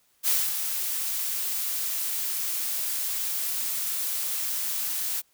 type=noise with ADSR envelope; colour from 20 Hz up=blue; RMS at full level=-22 dBFS; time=0.23-5.22 s; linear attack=49 ms; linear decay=240 ms; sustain=-7 dB; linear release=28 ms; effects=white hiss -66 dBFS RMS until 5.33 s